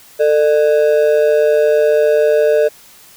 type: ring-modulated tone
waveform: triangle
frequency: 523.3 Hz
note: C5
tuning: in tune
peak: -4 dBFS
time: 0.19-2.69 s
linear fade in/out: 20 ms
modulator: 77.3 Hz
effects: white hiss -43 dBFS RMS until 3.16 s